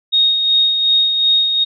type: tone with tremolo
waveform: sine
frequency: 3729 Hz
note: A#7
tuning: in tune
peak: -9 dBFS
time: 0.12-1.65 s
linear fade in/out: 20 ms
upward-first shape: sine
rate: 2.7 Hz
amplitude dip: 45%
effects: none